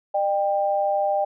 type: tone pair together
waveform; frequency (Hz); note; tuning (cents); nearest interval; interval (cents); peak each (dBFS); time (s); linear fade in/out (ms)
sine; 604 / 791.2; D5 / G5; +48 / +16; perfect fourth; 468; -22; 0.14-1.25; 10
effects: none